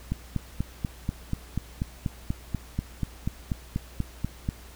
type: click train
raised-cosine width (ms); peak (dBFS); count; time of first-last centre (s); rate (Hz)
5; -14; 19; 0.12-4.489; 4.12
effects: added 60 Hz sine -46 dBFS peak until 4.75 s + pink hiss -50 dBFS RMS until 4.75 s